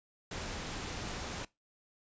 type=noise; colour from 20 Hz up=pink; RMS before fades=-40 dBFS; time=0.31-1.45 s; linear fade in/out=5 ms; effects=noise-tail reverb RT60 0.2 s tail -21 dB re dry + resampled to 16000 Hz